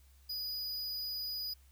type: tone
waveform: square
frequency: 4938 Hz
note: D#8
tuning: 14 cents flat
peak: -37 dBFS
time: 0.29-1.54 s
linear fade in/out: 10 ms
effects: added 67 Hz sine -59 dBFS peak until 1.71 s + white hiss -69 dBFS RMS until 1.71 s